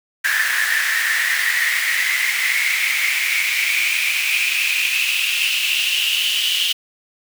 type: noise with high-pass filter sweep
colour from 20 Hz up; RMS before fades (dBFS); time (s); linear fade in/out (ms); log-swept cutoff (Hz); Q
pink; -19; 0.24-6.73; 10; 1700 to 3000; 8.8
effects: none